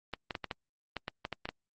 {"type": "clicks", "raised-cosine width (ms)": 0.3, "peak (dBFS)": -19, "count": 11, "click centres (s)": [0.137, 0.308, 0.352, 0.443, 0.512, 0.967, 1.081, 1.251, 1.327, 1.455, 1.49], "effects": ["Opus 32 kbps"]}